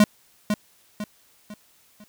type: tone with echo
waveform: square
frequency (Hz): 209.6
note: G#3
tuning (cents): +16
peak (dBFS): -12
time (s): 0-0.04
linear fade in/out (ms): 2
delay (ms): 500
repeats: 4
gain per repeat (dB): -8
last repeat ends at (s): 2.04
effects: white hiss -59 dBFS RMS until 2.08 s